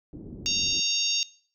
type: low-pass noise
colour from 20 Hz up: white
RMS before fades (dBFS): -41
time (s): 0.13-0.8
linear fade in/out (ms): 2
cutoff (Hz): 330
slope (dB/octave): 24
type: harmonic tone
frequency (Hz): 925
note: A#5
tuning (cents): -14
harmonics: 3 / 4 / 5 / 6 / 7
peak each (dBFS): -30 / -30 / -30 / -30 / -30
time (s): 0.46-1.23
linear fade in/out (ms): 0
effects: noise-tail reverb RT60 0.5 s tail -22 dB re dry